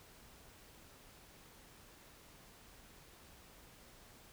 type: silence
effects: pink hiss -60 dBFS RMS until 4.32 s